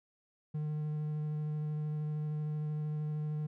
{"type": "tone with vibrato", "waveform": "triangle", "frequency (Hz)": 151.7, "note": "D#3", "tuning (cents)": -44, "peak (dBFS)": -31, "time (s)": [0.54, 3.47], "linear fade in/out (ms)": 10, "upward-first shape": "square", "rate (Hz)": 13, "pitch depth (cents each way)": 8, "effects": []}